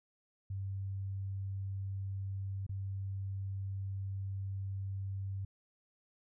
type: tone with dropouts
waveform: sine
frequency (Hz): 97.3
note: G2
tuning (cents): -12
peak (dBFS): -36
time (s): 0.5-5.45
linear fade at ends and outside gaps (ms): 5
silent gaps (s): 2.666-2.692
effects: none